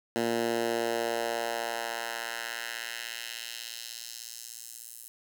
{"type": "tone with high-pass filter sweep", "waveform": "10% pulse", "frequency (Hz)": 116.54, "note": "A#2", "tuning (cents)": 0, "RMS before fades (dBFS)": -34, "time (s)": [0.16, 5.08], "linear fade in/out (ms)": 0, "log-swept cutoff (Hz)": [240, 10000], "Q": 1.2, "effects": []}